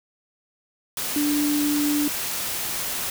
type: tone in noise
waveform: sine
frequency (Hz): 293.7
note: D4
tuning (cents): 0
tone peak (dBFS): -20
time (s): 1.16-2.08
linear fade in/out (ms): 2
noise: white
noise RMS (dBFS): -28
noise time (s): 0.97-3.1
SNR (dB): +5
effects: none